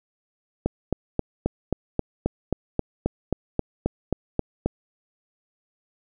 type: click train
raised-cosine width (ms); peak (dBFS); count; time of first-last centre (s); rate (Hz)
2; -8; 16; 0.66-4.66; 3.75
effects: none